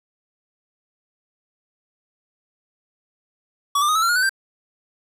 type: tone with pitch steps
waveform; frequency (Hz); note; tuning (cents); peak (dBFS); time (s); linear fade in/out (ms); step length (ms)
square; 1136 / 1189.7 / 1246 / 1304.9 / 1366.6 / 1431.3 / 1499 / 1569.9; C#6 / D6 / D#6 / E6 / F6 / F6 / F#6 / G6; +42 / +22 / +2 / -18 / -38 / +42 / +22 / +2; -17; 3.75-4.294; 5; 68
effects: resampled to 32000 Hz + 8-bit